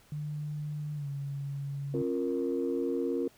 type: tone with pitch glide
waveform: sine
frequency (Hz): 149.3 to 140.11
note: D3 to C#3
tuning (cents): +29 to +19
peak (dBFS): -33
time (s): 0.12-2.02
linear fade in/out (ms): 2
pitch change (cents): -110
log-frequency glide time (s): 0.95-1.08
type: chord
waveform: sine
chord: Bb minor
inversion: first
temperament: equal with one note detuned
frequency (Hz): 270.2 / 349.2 / 466.2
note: Db4 / F4 / Bb4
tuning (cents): -44 / 0 / 0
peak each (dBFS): -32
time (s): 1.94-3.28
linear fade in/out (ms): 2
effects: tanh soft clip ceiling -20 dBFS + pink hiss -61 dBFS RMS until 3.37 s